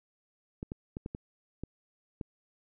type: clicks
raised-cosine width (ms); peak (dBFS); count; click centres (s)
3; -24; 7; 0.629 / 0.719 / 0.969 / 1.061 / 1.149 / 1.636 / 2.212
effects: none